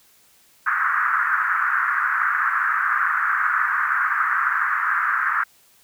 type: band-pass noise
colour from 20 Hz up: pink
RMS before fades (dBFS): -21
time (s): 0.66-5.44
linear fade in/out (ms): 10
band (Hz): 1200 to 1700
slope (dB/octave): 48
effects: white hiss -56 dBFS RMS until 5.83 s